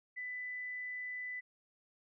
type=tone; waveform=sine; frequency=1995 Hz; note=B6; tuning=17 cents sharp; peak=-39 dBFS; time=0.16-1.41 s; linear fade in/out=20 ms; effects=none